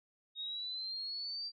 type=exponential sweep; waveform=sine; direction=up; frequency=3729 to 4721 Hz; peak=-38 dBFS; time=0.35-1.52 s; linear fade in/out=50 ms; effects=none